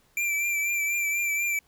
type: tone with vibrato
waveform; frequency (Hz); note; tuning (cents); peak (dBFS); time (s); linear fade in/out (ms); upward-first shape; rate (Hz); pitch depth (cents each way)
square; 2349; D7; 0; -25; 0.17-1.59; 2; triangle; 4.1; 39
effects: pink hiss -64 dBFS RMS until 1.67 s